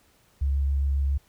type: tone with vibrato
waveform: sine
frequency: 69.3 Hz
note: C#2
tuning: in tune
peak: -21 dBFS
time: 0.41-1.18 s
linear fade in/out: 10 ms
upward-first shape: sine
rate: 7.3 Hz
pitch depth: 12 cents each way
effects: pink hiss -62 dBFS RMS until 1.28 s